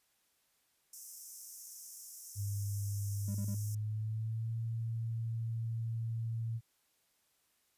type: high-pass noise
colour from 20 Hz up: pink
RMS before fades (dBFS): -49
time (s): 0.93-3.75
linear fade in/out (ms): 5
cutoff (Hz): 5400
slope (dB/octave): 96
type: tone with pitch glide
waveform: sine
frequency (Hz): 101.1 to 114.14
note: G#2 to A#2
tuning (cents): -46 to -36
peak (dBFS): -34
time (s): 2.35-6.61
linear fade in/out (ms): 50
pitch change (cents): +210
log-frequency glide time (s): 3.23-4.54
type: tone bursts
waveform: triangle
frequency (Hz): 200.4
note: G3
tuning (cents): +38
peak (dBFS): -37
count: 3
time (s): 3.28-3.546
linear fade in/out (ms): 2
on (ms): 66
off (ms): 34
effects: white hiss -75 dBFS RMS until 7.77 s + resampled to 32000 Hz